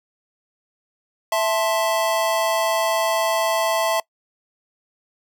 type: chord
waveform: square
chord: A minor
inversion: second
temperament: just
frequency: 660 / 880 / 1056 Hz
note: E5 / A5 / C6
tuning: +2 / 0 / +16 cents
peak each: -21 / -25 / -26 dBFS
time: 1.32-4 s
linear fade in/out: 2 ms
effects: noise-tail reverb RT60 0.1 s tail -24 dB re dry